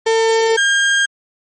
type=tone pair in turn; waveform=35% pulse; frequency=449.7 / 1609.5 Hz; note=A4 / G6; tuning=+38 / +45 cents; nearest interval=octave + minor seventh; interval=2207 cents; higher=second; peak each=-10 dBFS; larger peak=neither; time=0.06-0.57 / 0.57-1.06 s; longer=first; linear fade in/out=10 ms; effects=MP3 32 kbps